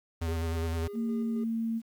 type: tone with vibrato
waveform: square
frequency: 82.4 Hz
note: E2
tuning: in tune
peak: -30 dBFS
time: 0.21-0.88 s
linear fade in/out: 10 ms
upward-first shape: square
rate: 9.7 Hz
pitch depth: 27 cents each way
type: tone with tremolo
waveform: triangle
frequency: 406.5 Hz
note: G#4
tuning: 37 cents flat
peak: -36 dBFS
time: 0.28-1.44 s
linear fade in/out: 5 ms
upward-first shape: square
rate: 3.7 Hz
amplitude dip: 40%
type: tone with pitch glide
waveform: sine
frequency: 228.6 to 226.9 Hz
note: A#3 to A#3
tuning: -34 to -47 cents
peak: -28 dBFS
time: 0.93-1.82 s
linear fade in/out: 50 ms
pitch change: -13 cents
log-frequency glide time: 1.05-1.44 s
effects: 10-bit